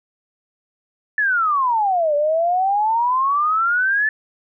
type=exponential two-way sweep; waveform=sine; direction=down then up; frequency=1760 to 576 to 1760 Hz; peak=-15 dBFS; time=1.18-4.09 s; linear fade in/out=2 ms; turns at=2.15 s; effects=none